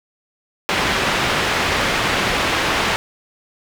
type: low-pass noise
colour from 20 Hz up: white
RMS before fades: -19 dBFS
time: 0.69-2.96 s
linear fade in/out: 0 ms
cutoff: 2500 Hz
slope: 12 dB/octave
effects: none

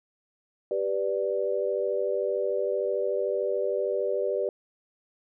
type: chord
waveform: sine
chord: G major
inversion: none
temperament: equal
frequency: 392 / 493.9 / 587.3 Hz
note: G4 / B4 / D5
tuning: 0 / 0 / 0 cents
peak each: -29 dBFS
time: 0.71-4.49 s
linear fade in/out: 2 ms
effects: none

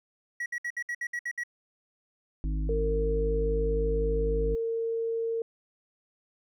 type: tone bursts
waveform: triangle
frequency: 1921 Hz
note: B6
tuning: 48 cents flat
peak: -28 dBFS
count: 9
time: 0.4-1.436 s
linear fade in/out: 5 ms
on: 60 ms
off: 62 ms
type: harmonic tone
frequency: 51.91 Hz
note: G#1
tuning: in tune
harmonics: 1 / 3 / 5 / 6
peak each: -27 / -37 / -41 / -43 dBFS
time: 2.44-4.55 s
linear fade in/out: 0 ms
type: tone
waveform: sine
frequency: 456.4 Hz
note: A#4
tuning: 37 cents flat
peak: -27 dBFS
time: 2.69-5.42 s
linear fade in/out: 2 ms
effects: none

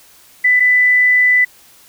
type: tone pair in turn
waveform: sine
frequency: 1993 / 1993 Hz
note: B6 / B6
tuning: +15 / +15 cents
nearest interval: unison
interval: 0 cents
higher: neither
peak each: -8 dBFS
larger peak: neither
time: 0.44-0.6 / 0.6-1.45 s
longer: second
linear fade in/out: 10 ms
effects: white hiss -46 dBFS RMS until 1.88 s

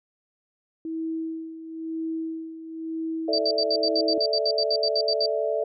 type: tone with tremolo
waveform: sine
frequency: 323.5 Hz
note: E4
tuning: 32 cents flat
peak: -26 dBFS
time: 0.85-4.18 s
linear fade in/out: 2 ms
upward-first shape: sine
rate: 1 Hz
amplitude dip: 70%
type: chord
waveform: sine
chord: A suspended fourth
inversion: none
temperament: equal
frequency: 440 / 587.3 / 659.3 Hz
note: A4 / D5 / E5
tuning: 0 / 0 / 0 cents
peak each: -27 dBFS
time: 3.28-5.64 s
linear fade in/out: 5 ms
type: tone bursts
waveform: sine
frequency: 4648 Hz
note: D8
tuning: 19 cents flat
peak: -22 dBFS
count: 16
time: 3.33-5.26 s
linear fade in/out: 2 ms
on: 55 ms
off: 70 ms
effects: none

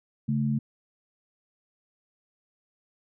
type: tone pair together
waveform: sine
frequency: 138.96 / 220 Hz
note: C#3 / A3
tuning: +5 / 0 cents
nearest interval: minor sixth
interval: 795 cents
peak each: -26 dBFS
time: 0.28-0.59 s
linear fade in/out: 10 ms
effects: none

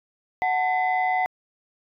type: tone cluster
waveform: sine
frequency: 741 / 885 / 2025 Hz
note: F#5 / A5 / B6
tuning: +2 / +10 / +43 cents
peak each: -21 / -28 / -26 dBFS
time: 0.42-1.26 s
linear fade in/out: 0 ms
effects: tanh soft clip ceiling -13 dBFS

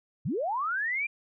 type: linear sweep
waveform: sine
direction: up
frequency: 98 to 2418 Hz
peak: -27 dBFS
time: 0.25-1.07 s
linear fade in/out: 10 ms
effects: none

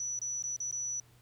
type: tone with dropouts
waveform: sine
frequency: 5920 Hz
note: F#8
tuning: in tune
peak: -33 dBFS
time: 0-1 s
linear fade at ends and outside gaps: 2 ms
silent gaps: 0.191-0.216 / 0.425-0.438 / 0.564-0.602 / 0.712-0.725 s
effects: added 120 Hz sine -61 dBFS peak until 1.21 s + pink hiss -65 dBFS RMS until 1.21 s

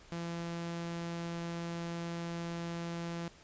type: tone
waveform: sawtooth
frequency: 169.6 Hz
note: E3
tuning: 50 cents sharp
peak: -33 dBFS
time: 0.12-3.28 s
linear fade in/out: 0 ms
effects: pink hiss -58 dBFS RMS until 3.43 s + resampled to 16000 Hz

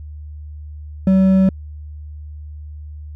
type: tone with hard clipping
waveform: sine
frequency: 190 Hz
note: F#3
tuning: 46 cents sharp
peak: -11 dBFS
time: 1.07-1.49 s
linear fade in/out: 2 ms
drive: 5 dB
effects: added 75 Hz sine -30 dBFS peak until 3.15 s

